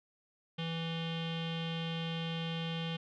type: tone with low-pass filter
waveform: square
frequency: 164.81 Hz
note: E3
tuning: in tune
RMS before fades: -37 dBFS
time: 0.58-2.97 s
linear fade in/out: 10 ms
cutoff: 3200 Hz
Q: 7.2
effects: none

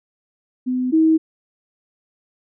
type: tone pair in turn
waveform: sine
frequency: 253.2 / 319.2 Hz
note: B3 / D#4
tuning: +43 / +44 cents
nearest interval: major third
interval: 401 cents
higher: second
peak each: -18 / -11 dBFS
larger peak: second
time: 0.66-0.92 / 0.92-1.18 s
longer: neither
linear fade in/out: 20 ms
effects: none

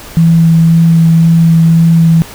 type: tone with vibrato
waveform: sine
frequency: 164.81 Hz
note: E3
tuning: in tune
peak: -3 dBFS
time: 0.17-2.22 s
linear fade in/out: 0 ms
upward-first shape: sine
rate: 1.9 Hz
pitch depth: 10 cents each way
effects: pink hiss -30 dBFS RMS until 2.34 s

